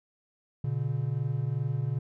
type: tone pair together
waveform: triangle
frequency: 119.67 / 142.2 Hz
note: A#2 / C#3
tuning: +46 / +45 cents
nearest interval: minor third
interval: 299 cents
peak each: -28 dBFS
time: 0.64-1.99 s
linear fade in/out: 5 ms
effects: none